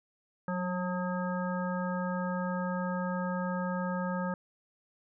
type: harmonic tone with a mistuned harmonic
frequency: 180 Hz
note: F#3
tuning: 47 cents flat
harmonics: 1 / 3 / 5 / 7 / 9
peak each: -32 / -37 / -39 / -40 / -42 dBFS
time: 0.48-4.34 s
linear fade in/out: 2 ms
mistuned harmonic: 1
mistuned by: +29 cents
effects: none